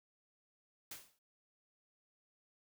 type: noise with exponential decay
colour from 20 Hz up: white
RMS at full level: -44 dBFS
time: 0.91-1.19 s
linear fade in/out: 5 ms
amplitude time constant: 60 ms
effects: none